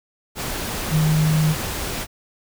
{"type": "tone in noise", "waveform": "sine", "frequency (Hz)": 155.56, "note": "D#3", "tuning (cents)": 0, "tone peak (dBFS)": -15, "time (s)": [0.9, 1.56], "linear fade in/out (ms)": 50, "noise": "pink", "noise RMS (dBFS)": -27, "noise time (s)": [0.35, 2.07], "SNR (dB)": 9, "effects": []}